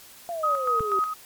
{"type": "exponential sweep", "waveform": "sine", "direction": "down", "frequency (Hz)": [702, 378.1], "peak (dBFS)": -28, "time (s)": [0.29, 0.99], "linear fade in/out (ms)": 0}
{"type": "tone with tremolo", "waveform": "sine", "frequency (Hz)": 1259, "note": "D#6", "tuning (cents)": 20, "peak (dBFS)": -20, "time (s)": [0.43, 1.14], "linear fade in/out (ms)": 10, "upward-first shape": "square", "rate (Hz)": 4.1, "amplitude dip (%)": 55}
{"type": "click", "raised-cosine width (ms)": 5, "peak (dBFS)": -21, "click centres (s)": 0.807}
{"effects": ["white hiss -48 dBFS RMS until 1.25 s", "MP3 96 kbps"]}